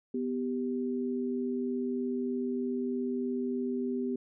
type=tone pair together; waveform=sine; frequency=248.8 / 392 Hz; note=B3 / G4; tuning=+13 / 0 cents; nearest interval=minor sixth; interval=787 cents; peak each=-31 / -34 dBFS; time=0.14-4.16 s; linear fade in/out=5 ms; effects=none